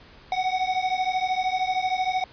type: beating tone pair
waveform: square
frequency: 740 / 753 Hz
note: F#5 / F#5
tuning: 0 / +30 cents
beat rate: 13 Hz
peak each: -26 / -27 dBFS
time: 0.32-2.24 s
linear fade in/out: 2 ms
effects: pink hiss -50 dBFS RMS until 2.32 s + resampled to 11025 Hz